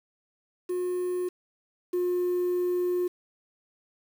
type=tone pair in turn; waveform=triangle; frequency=360 / 357.5 Hz; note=F#4 / F4; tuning=-47 / +41 cents; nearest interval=unison; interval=12 cents; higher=first; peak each=-24 / -21 dBFS; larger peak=second; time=0.69-1.29 / 1.93-3.08 s; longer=second; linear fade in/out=10 ms; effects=tanh soft clip ceiling -19 dBFS + 8-bit